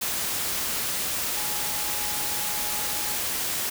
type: tone in noise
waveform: sine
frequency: 837 Hz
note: G#5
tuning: 13 cents sharp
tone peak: -39 dBFS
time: 1.35-3.17 s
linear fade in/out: 10 ms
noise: white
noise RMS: -28 dBFS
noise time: 0.01-3.7 s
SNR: -14 dB
effects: none